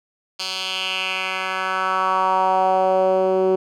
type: tone with band-pass filter sweep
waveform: 10% pulse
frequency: 188.1 Hz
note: F#3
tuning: 29 cents sharp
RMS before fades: -20 dBFS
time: 0.39-3.56 s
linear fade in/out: 10 ms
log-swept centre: 4300 to 380 Hz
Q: 2.9
effects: none